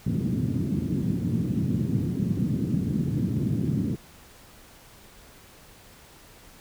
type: band-pass noise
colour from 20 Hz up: pink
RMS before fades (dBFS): -26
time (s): 0.06-3.96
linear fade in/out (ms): 10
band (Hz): 110 to 270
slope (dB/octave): 24
effects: pink hiss -51 dBFS RMS until 6.6 s